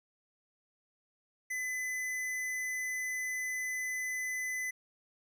sine tone with tanh clipping, 2013 Hz, B6, 33 cents sharp, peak -35 dBFS, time 1.5-4.71 s, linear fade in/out 10 ms, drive 18 dB, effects none

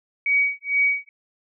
sine tone with tremolo, 2260 Hz, C#7, 33 cents sharp, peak -15 dBFS, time 0.26-1.09 s, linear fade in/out 2 ms, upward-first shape sine, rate 2.2 Hz, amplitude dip 100%, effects none

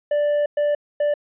triangle tone bursts at uneven times, 587.3 Hz, D5, in tune, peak -15 dBFS, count 3, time 0.11-0.46 / 0.57-0.75 / 1-1.14 s, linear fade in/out 5 ms, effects resampled to 8000 Hz

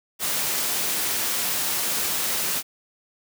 white high-pass noise, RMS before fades -25 dBFS, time 0.19-2.63 s, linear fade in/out 50 ms, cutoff 120 Hz, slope 12 dB/octave, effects none

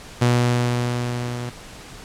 sawtooth tone with level ramp, 121.7 Hz, B2, 25 cents flat, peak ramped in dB -10 to -23 dBFS, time 0.21-1.5 s, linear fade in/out 10 ms, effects pink hiss -40 dBFS RMS until 2.04 s + low-pass 9000 Hz 12 dB/octave

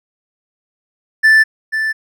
triangle tone with echo, 1761 Hz, A6, 1 cent sharp, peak -4 dBFS, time 1.23-1.44 s, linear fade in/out 20 ms, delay 490 ms, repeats 1, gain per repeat -9 dB, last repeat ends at 1.93 s, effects none

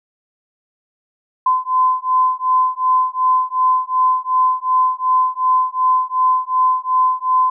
sine beating tone pair, 1022 / 1024.7 Hz, C6 / C6, -41 / -36 cents, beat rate 2.7 Hz, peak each -16 dBFS, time 1.46-7.5 s, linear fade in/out 5 ms, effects none

